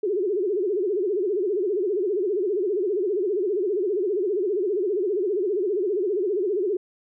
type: tone with vibrato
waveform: sine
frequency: 389.3 Hz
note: G4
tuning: 12 cents flat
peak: -21 dBFS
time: 0.03-6.77 s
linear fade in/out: 5 ms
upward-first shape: sine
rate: 15 Hz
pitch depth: 190 cents each way
effects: none